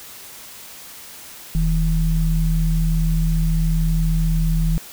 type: tone pair together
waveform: sine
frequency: 40.28 / 161 Hz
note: E1 / E3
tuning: -39 / -41 cents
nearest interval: 2 octaves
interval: 2398 cents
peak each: -17 / -19 dBFS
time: 1.55-4.78 s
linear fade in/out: 0 ms
effects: white hiss -39 dBFS RMS until 4.92 s